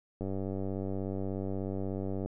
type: click train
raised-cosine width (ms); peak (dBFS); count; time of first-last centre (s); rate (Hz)
2; -23; 199; 0.21-2.26; 96.6
effects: none